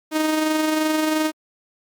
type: tone with amplitude modulation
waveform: sawtooth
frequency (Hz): 311.1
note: D#4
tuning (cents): 0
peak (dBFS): -13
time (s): 0.11-1.32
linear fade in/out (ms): 50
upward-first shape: sine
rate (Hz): 22.9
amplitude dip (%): 35
effects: Opus 48 kbps